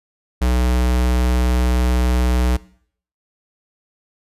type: tone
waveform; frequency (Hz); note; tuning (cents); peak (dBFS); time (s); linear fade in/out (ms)
square; 61.74; B1; 0; -15; 0.41-2.57; 10
effects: noise-tail reverb RT60 0.6 s tail -20 dB re dry + resampled to 32000 Hz